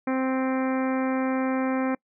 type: harmonic tone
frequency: 261.6 Hz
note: C4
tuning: in tune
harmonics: 1 / 2 / 3 / 4 / 5 / 6 / 7 / 8 / 9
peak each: -24 / -30 / -34 / -36 / -38 / -40 / -41 / -42 / -43 dBFS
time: 0.07-1.95 s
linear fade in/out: 5 ms
effects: noise-tail reverb RT60 0.1 s tail -26 dB re dry